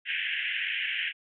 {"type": "band-pass noise", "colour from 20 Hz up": "white", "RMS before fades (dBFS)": -31, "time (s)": [0.05, 1.13], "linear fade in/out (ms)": 50, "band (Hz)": [1600, 3100], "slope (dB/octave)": 96, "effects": []}